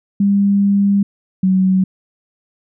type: tone pair in turn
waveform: sine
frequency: 200 / 187.9 Hz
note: G3 / F#3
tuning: +35 / +27 cents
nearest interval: minor second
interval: 108 cents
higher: first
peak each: -10 dBFS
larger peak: neither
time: 0.2-1.03 / 1.43-1.84 s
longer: first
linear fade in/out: 5 ms
effects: none